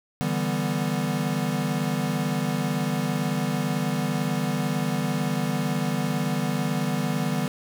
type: chord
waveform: square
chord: E minor seventh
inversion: third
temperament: equal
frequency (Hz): 146.83 / 164.81 / 196 / 246.9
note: D3 / E3 / G3 / B3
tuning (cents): 0 / 0 / 0 / 0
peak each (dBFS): -30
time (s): 0.21-7.48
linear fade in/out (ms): 0
effects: none